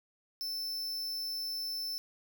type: tone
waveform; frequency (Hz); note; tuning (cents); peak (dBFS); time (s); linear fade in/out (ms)
45% pulse; 5300; E8; +9; -35; 0.41-1.98; 0
effects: none